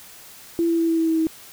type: tone with pitch steps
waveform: sine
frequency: 336.4 / 333.7 / 331 / 328.3 / 325.7 / 323.1 / 320.5 Hz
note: E4 / E4 / E4 / E4 / E4 / E4 / E4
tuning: +35 / +21 / +7 / -7 / -21 / -35 / -49 cents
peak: -17 dBFS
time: 0.59-1.269 s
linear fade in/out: 0 ms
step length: 97 ms
effects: white hiss -44 dBFS RMS until 1.52 s